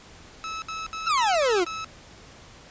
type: tone bursts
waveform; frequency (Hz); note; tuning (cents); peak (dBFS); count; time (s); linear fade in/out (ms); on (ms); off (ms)
sawtooth; 1300; E6; -24; -27; 6; 0.44-1.845; 0; 180; 65
type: exponential sweep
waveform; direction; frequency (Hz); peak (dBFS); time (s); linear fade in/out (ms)
40% pulse; down; 1402 to 330.3; -19; 1.06-1.65; 20
effects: pink hiss -48 dBFS RMS until 2.7 s + resampled to 16000 Hz